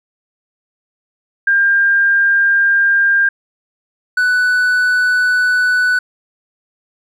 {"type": "tone pair in turn", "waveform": ["sine", "triangle"], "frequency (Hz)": [1600, 1489.5], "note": ["G6", "F#6"], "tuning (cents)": [35, 11], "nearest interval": "minor second", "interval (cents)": 124, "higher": "first", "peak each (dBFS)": [-9, -9], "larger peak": "neither", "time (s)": [[1.47, 3.29], [4.17, 5.99]], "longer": "neither", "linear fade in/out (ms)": 5, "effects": []}